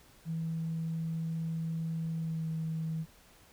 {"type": "tone with pitch glide", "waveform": "sine", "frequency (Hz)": [162.9, 160.47], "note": ["E3", "E3"], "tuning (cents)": [-20, -46], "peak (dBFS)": -31, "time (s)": [0.25, 3.06], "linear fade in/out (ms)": 50, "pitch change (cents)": -26, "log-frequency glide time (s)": [2.15, 2.49], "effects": ["tanh soft clip ceiling -27 dBFS", "pink hiss -60 dBFS RMS until 3.52 s"]}